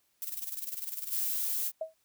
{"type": "noise with tremolo", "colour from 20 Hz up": "violet", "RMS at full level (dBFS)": -36, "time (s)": [0.22, 1.28], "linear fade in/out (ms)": 0, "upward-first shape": "square", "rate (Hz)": 20, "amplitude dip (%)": 65}
{"type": "noise", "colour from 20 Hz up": "violet", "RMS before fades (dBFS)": -32, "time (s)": [1.09, 1.72], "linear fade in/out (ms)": 50}
{"type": "tone with exponential decay", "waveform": "sine", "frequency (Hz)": 640, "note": "D#5", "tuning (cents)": 49, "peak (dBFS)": -28, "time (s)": [1.81, 1.94], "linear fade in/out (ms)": 5, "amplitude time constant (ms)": 28}
{"effects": ["white hiss -73 dBFS RMS until 2.04 s"]}